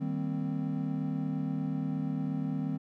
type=chord; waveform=triangle; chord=C minor seventh; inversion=first; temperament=equal; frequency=155.56 / 196 / 233.1 / 261.6 Hz; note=Eb3 / G3 / Bb3 / C4; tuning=0 / 0 / 0 / 0 cents; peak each=-32 / -35 / -38 / -32 dBFS; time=0-2.78 s; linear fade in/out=20 ms; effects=none